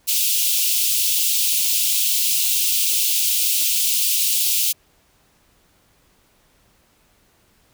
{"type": "high-pass noise", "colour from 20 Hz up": "white", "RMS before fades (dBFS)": -19, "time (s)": [0.07, 4.73], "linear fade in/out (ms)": 20, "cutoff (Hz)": 2600, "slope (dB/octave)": 48, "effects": ["pink hiss -59 dBFS RMS until 7.73 s"]}